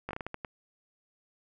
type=slowing click train; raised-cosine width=0.5 ms; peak=-21 dBFS; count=8; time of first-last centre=0.09-0.448 s; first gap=18 ms; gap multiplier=1.34; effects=none